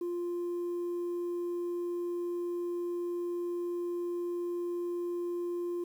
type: tone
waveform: sine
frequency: 349.2 Hz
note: F4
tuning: in tune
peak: -29 dBFS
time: 0.01-5.84 s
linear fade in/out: 5 ms
effects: tanh soft clip ceiling -31 dBFS + 10-bit